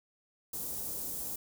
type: band-stop noise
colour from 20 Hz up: white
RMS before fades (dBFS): -38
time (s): 0.53-1.36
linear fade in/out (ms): 5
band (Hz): 560 to 8400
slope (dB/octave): 12
effects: none